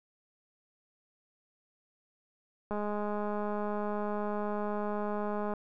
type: click train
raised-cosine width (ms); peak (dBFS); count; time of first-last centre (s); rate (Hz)
1; -22; 589; 2.71-5.537; 208
effects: none